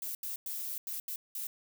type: noise bursts at uneven times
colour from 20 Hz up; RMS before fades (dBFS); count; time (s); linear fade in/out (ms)
violet; -38; 6; 0.02-0.15 / 0.23-0.36 / 0.46-0.78 / 0.87-1 / 1.08-1.16 / 1.35-1.47; 2
effects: none